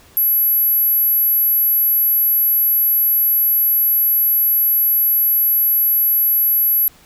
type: tone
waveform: sine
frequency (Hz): 11660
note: F#9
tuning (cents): -26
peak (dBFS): -12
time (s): 0.17-6.88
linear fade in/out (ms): 0
effects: pink hiss -48 dBFS RMS until 7.05 s